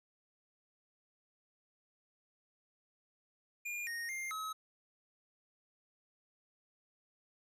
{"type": "tone with pitch steps", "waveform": "square", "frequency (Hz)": [2416, 1859, 2110, 1281], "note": ["D7", "A#6", "C7", "E6"], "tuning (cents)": [48, -5, 14, -50], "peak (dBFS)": -39, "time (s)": [3.65, 4.53], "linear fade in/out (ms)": 10, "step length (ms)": 220, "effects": ["resampled to 32000 Hz"]}